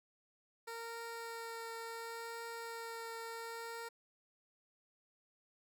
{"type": "tone with vibrato", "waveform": "15% pulse", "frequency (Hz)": 460, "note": "A#4", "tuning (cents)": -23, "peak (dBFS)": -37, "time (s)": [0.67, 3.89], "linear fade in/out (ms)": 10, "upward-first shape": "triangle", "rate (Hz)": 0.7, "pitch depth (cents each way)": 12, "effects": []}